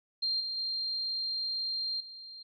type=tone with level steps; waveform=sine; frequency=4186 Hz; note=C8; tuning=in tune; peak=-28 / -33 / -31 / -44 dBFS; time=0.22-2.43 s; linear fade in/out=10 ms; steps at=0.4 / 0.57 / 2 s; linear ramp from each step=5 ms; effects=none